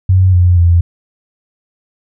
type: tone with pitch steps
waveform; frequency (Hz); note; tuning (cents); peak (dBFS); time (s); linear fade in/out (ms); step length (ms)
sine; 93.3 / 89.1 / 85.9; F#2 / F2 / F2; +15 / +35 / -28; -5; 0.09-0.81; 5; 240
effects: none